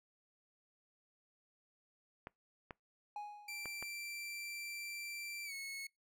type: clicks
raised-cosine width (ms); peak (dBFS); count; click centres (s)
0.5; -30; 4; 2.271 / 2.708 / 3.657 / 3.826
type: tone with exponential decay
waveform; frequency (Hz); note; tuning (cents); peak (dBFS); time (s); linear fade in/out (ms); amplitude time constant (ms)
triangle; 830.6; G#5; 0; -38; 3.16-3.9; 2; 160
type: tone with pitch glide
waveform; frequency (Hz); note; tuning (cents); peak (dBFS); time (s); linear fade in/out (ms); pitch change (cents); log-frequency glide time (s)
sawtooth; 2349 to 2192; D7 to C#7; 0 to -20; -40; 3.48-5.87; 5; -120; 5.45-5.53
effects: noise-tail reverb RT60 0.2 s tail -26 dB re dry